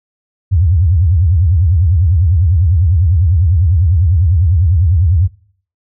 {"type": "tone with vibrato", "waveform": "sine", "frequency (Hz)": 85.7, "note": "F2", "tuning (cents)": -32, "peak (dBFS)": -7, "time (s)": [0.51, 5.28], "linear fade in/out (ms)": 20, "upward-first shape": "sine", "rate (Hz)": 10, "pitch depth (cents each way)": 260, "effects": ["noise-tail reverb RT60 0.5 s tail -21 dB re dry"]}